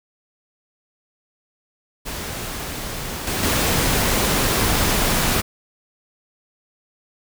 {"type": "noise with level steps", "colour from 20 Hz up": "pink", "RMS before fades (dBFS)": [-29, -23, -19], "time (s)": [2.05, 5.42], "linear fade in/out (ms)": 20, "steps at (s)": [3.27, 3.43], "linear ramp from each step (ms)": 2, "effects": []}